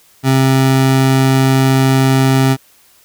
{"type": "tone", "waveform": "25% pulse", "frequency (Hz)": 133, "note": "C3", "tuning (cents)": 29, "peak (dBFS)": -5, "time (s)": [0.23, 2.57], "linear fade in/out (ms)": 50, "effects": ["white hiss -49 dBFS RMS until 3.04 s"]}